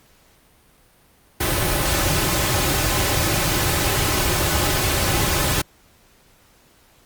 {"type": "noise with comb filter", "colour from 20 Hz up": "pink", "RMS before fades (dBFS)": -20, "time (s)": [1.4, 5.62], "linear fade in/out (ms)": 10, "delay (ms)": 4.3, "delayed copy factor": -0.6, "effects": ["pink hiss -55 dBFS RMS until 7.05 s", "Opus 48 kbps"]}